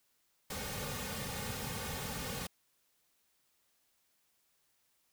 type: noise with comb filter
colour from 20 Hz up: pink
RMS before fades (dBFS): -40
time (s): 0.5-2.47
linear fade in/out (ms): 5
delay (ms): 3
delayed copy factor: -0.9
effects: white hiss -75 dBFS RMS until 5.12 s